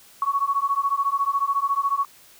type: beating tone pair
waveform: sine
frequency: 1108.7 / 1122.7 Hz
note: C#6 / C#6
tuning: 0 / +22 cents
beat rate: 14 Hz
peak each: -23 dBFS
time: 0.22-2.05 s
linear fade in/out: 2 ms
effects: white hiss -51 dBFS RMS until 2.39 s